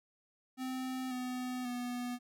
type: tone with pitch steps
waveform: square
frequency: 258.3 / 251.7 / 245.2 Hz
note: C4 / B3 / B3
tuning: -22 / +33 / -12 cents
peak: -37 dBFS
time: 0.57-2.19 s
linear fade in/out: 50 ms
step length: 540 ms
effects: none